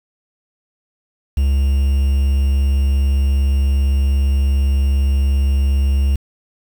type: tone with quantisation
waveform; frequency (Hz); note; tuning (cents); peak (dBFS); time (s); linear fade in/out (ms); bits
triangle; 68.7; C#2; -15; -10; 1.37-6.16; 5; 6
effects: none